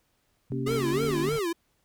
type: tone with pitch glide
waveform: sine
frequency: 130.6 to 149.16 Hz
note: C3 to D3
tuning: -3 to +27 cents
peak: -31 dBFS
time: 0.5-1.37 s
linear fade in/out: 10 ms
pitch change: +230 cents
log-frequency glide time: 0.73-1.07 s
type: chord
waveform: sine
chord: G diminished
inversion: first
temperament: equal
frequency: 233.1 / 277.2 / 392 Hz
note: Bb3 / Db4 / G4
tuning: 0 / 0 / 0 cents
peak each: -34 / -33 / -35 dBFS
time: 0.52-1.29 s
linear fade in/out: 0 ms
type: tone with vibrato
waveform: square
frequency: 392 Hz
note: G4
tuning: in tune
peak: -27 dBFS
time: 0.66-1.53 s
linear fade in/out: 10 ms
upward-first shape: sine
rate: 3.3 Hz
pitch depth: 280 cents each way
type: low-pass noise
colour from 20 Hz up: pink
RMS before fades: -43 dBFS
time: 0.67-1.39 s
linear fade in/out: 0 ms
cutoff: 4200 Hz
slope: 24 dB/octave
effects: pink hiss -71 dBFS RMS until 1.84 s